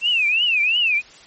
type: tone with vibrato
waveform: sine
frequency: 2637 Hz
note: E7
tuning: in tune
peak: -15 dBFS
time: 0.01-1.02 s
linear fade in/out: 50 ms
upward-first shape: triangle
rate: 2.9 Hz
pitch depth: 230 cents each way
effects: white hiss -45 dBFS RMS until 1.26 s + MP3 32 kbps